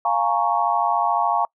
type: chord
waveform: sine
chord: Bb minor seventh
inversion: second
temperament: equal with one note detuned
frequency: 698.5 / 830.6 / 924.3 / 1108.7 Hz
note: F5 / Ab5 / Bb5 / Db6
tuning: 0 / 0 / -15 / 0 cents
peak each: -23 dBFS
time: 0.05-1.45 s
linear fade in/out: 2 ms
effects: noise-tail reverb RT60 0.1 s tail -26 dB re dry